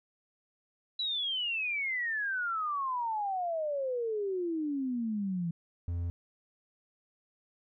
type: exponential sweep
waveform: sine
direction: down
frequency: 3977 to 164.5 Hz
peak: -30 dBFS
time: 0.99-5.51 s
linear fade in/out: 5 ms
type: tone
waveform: triangle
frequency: 86.2 Hz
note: F2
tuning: 22 cents flat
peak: -29 dBFS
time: 5.88-6.1 s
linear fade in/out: 0 ms
effects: none